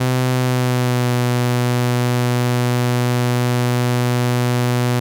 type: tone with pitch glide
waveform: sawtooth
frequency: 127.2 to 122.87 Hz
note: C3 to B2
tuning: -48 to -8 cents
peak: -11 dBFS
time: 0-5 s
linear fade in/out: 10 ms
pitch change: -60 cents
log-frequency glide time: 0.32-1.12 s
effects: none